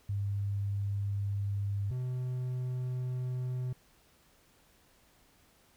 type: tone pair in turn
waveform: sine / triangle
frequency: 100.4 / 126.5 Hz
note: G2 / B2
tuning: +42 / +42 cents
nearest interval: major third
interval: 400 cents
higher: second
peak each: -30 / -30 dBFS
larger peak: neither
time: 0.09-1.91 / 1.91-3.73 s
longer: neither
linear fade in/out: 5 ms
effects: pink hiss -65 dBFS RMS until 5.76 s